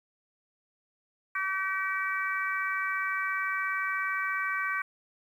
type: harmonic tone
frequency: 382.9 Hz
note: G4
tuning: 41 cents flat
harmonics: 3 / 4 / 5 / 6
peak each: -33 / -32 / -35 / -35 dBFS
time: 1.35-4.82 s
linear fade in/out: 5 ms
effects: 10-bit